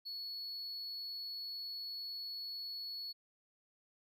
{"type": "tone", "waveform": "triangle", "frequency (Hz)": 4391, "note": "C#8", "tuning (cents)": -17, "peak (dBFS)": -40, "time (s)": [0.05, 3.13], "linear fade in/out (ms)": 20, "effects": []}